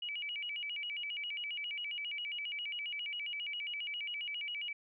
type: tone with vibrato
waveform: sine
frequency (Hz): 2585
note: E7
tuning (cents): -34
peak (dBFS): -37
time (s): 0.02-4.73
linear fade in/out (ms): 5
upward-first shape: square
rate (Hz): 7.4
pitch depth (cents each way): 200
effects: none